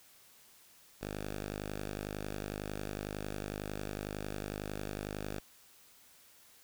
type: tone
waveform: 5% pulse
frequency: 51 Hz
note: G#1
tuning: 31 cents flat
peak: -27 dBFS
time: 1.01-5.4 s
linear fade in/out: 5 ms
effects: white hiss -61 dBFS RMS until 6.63 s